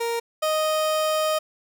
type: tone pair in turn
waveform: 30% pulse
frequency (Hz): 466.2 / 622.3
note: A#4 / D#5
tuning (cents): 0 / 0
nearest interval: perfect fourth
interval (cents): 500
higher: second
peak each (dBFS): -21 / -18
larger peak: second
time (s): 0-0.2 / 0.42-1.39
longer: second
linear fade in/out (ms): 10
effects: none